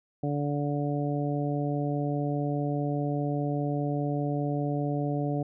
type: harmonic tone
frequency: 144.9 Hz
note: D3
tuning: 23 cents flat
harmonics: 1 / 2 / 3 / 4 / 5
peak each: -29 / -31 / -36 / -36 / -37 dBFS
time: 0.23-5.43 s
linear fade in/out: 5 ms
effects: none